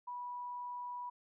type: tone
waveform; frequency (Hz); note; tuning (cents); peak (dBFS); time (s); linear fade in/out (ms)
sine; 979; B5; -15; -40; 0.07-1.1; 10
effects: none